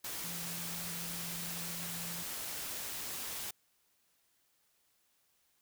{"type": "tone in noise", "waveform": "sine", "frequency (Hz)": 170.5, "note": "F3", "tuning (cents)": -41, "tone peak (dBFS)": -46, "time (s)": [0.24, 2.23], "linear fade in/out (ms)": 5, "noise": "white", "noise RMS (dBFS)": -41, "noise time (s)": [0.04, 3.51], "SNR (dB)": -8, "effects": ["white hiss -74 dBFS RMS until 5.61 s"]}